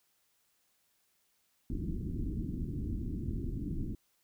pink low-pass noise, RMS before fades -36 dBFS, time 1.7-3.95 s, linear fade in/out 2 ms, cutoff 340 Hz, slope 48 dB/octave, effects white hiss -74 dBFS RMS until 4.23 s

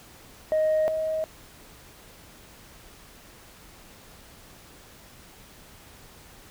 sine tone pair in turn, 624 / 631.6 Hz, D#5 / D#5, +5 / +26 cents, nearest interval unison, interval 21 cents, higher second, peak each -18 / -24 dBFS, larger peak first, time 0.52-0.88 / 0.88-1.24 s, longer neither, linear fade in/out 0 ms, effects tanh soft clip ceiling -18 dBFS + pink hiss -50 dBFS RMS until 6.5 s

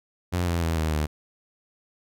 sawtooth tone with pitch steps, 88.7 / 85.33 / 82.09 / 78.98 / 75.98 Hz, F2 / F2 / E2 / D#2 / D#2, +27 / -40 / -7 / +26 / -41 cents, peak -19 dBFS, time 0.32-1.07 s, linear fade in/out 20 ms, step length 150 ms, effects none

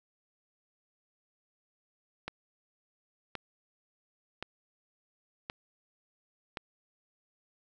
click train, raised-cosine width 0.3 ms, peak -20 dBFS, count 5, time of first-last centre 2.28-6.572 s, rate 0.932 Hz, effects none

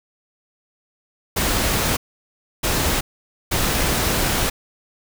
pink noise bursts at uneven times, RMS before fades -20 dBFS, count 3, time 1.36-1.97 / 2.63-3.01 / 3.51-4.5 s, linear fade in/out 10 ms, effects none

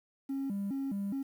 triangle tone with vibrato, 233.1 Hz, A#3, in tune, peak -29 dBFS, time 0.29-1.23 s, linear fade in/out 10 ms, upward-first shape square, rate 2.4 Hz, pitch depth 270 cents each way, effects tanh soft clip ceiling -28 dBFS + 10-bit

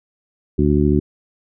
harmonic tone, 73.42 Hz, D2, in tune, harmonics 1 / 2 / 3 / 4 / 5, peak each -19 / -19 / -19 / -19 / -19 dBFS, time 0.58-1 s, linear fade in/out 10 ms, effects none

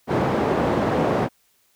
white band-pass noise, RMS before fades -21 dBFS, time 0.07-1.29 s, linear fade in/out 50 ms, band 110 to 620 Hz, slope 12 dB/octave, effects white hiss -63 dBFS RMS until 1.75 s

